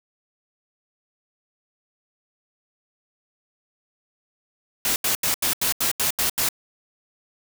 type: noise bursts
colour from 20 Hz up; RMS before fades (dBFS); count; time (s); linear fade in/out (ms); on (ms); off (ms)
white; -22; 9; 4.85-6.488; 2; 110; 81
effects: none